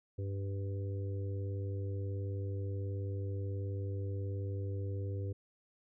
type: harmonic tone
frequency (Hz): 98.6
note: G2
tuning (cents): +11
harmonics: 1 / 3 / 4 / 5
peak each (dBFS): -35 / -49 / -47 / -48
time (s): 0.18-5.33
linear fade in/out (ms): 10
effects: none